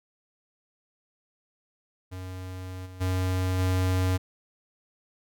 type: tone with level steps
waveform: square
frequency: 92.5 Hz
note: F#2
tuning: in tune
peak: -36 / -42 / -25 / -23 dBFS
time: 2.11-4.18 s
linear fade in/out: 20 ms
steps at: 2.85 / 3 / 3.58 s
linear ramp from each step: 20 ms
effects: none